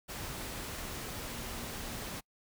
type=tone in noise; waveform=sine; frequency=233.1 Hz; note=A#3; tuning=in tune; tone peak=-50 dBFS; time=1.26-1.98 s; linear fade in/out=20 ms; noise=pink; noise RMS=-41 dBFS; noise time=0.08-2.21 s; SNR=-12 dB; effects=noise-tail reverb RT60 0.1 s tail -26 dB re dry